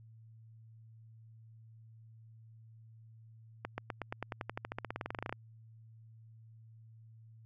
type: accelerating click train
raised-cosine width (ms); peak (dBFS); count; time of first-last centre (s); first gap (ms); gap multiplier
0.5; -22; 25; 3.65-5.326; 130; 0.94
effects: added 112 Hz sine -54 dBFS peak until 7.45 s

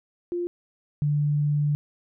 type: tone pair in turn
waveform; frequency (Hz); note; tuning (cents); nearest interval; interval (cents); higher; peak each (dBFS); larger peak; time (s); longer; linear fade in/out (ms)
sine; 349.8 / 147.07; F4 / D3; +3 / +3; octave + minor third; 1500; first; -25 / -20; second; 0.32-0.47 / 1.02-1.75; second; 0
effects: none

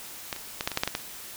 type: clicks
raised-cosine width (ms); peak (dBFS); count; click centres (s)
0.2; -12 / -21 / -11 / -8 / -15 / -7 / -6 / -9 / -10 / -27; 10; 0.328 / 0.363 / 0.609 / 0.675 / 0.717 / 0.774 / 0.835 / 0.876 / 0.951 / 0.999
effects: white hiss -42 dBFS RMS until 1.36 s

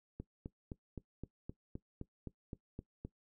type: click train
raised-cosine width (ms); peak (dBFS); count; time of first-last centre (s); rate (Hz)
3; -30; 12; 0.2-3.05; 3.86
effects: noise-tail reverb RT60 0.1 s tail -18 dB re dry

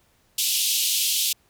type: band-pass noise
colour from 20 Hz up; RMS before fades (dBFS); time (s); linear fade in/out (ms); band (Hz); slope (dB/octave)
pink; -23; 0.38-1.33; 5; 2800 to 16000; 48
effects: pink hiss -63 dBFS RMS until 1.49 s

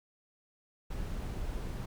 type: noise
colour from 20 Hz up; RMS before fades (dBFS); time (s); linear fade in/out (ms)
brown; -37; 0.9-1.86; 10
effects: none

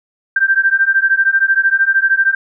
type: beating tone pair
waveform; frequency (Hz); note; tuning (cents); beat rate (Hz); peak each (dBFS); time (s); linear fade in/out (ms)
sine; 1568 / 1581; G6 / G6; 0 / +14; 13; -13; 0.36-2.35; 5
effects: none

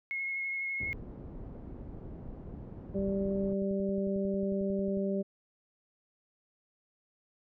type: tone with vibrato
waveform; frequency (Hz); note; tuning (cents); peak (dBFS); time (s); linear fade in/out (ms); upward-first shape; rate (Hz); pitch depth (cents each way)
sine; 2168; C#7; -39; -32; 0.11-0.93; 0; sine; 12; 13
type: low-pass noise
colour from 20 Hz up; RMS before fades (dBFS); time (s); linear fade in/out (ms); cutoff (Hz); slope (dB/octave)
pink; -44; 0.8-3.53; 2; 400; 12
type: click train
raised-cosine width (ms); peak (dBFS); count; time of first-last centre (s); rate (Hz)
5; -35; 28; 2.54-4.972; 11.1
type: harmonic tone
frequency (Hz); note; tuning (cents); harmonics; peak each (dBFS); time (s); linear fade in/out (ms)
196; G3; 0; 1 / 2 / 3; -31 / -34 / -36; 2.94-5.23; 20
effects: none

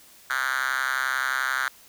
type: tone with high-pass filter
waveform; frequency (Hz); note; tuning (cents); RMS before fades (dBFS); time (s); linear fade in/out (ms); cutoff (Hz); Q
5% pulse; 131.4; C3; +8; -26; 0.3-1.68; 2; 1500; 4.3
effects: white hiss -52 dBFS RMS until 1.88 s

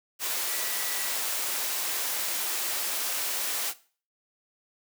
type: tone in noise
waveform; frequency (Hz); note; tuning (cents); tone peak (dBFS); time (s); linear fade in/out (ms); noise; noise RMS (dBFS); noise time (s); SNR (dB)
sine; 1951; B6; -22; -41; 0.46-1.13; 50; white; -30; 0.19-3.74; -14
effects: noise-tail reverb RT60 0.4 s tail -17 dB re dry + high-pass 400 Hz 12 dB/octave

